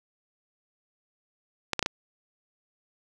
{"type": "clicks", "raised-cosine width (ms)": 0.2, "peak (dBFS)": -8, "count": 4, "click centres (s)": [1.733, 1.793, 1.827, 1.861], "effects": []}